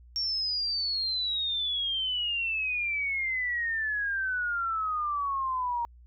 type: exponential sweep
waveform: sine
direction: down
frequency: 5540 to 935 Hz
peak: -27 dBFS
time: 0.16-5.85 s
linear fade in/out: 0 ms
effects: added 60 Hz sine -50 dBFS peak until 6.06 s